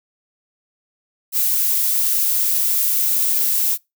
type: noise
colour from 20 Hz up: violet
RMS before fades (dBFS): -18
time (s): 1.32-3.78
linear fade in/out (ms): 50
effects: noise-tail reverb RT60 0.2 s tail -24 dB re dry